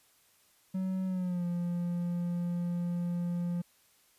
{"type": "tone with pitch glide", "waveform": "triangle", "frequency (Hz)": [187.8, 174.21], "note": ["F#3", "F3"], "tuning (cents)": [26, -4], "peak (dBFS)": -28, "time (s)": [0.74, 3.62], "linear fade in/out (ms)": 10, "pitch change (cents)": -130, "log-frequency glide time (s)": [1.06, 1.45], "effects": ["white hiss -66 dBFS RMS until 4.18 s", "resampled to 32000 Hz"]}